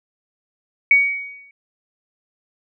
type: tone with exponential decay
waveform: sine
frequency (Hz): 2249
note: C#7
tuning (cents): +24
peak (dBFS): -7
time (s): 0.91-1.51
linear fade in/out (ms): 2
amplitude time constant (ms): 130
effects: none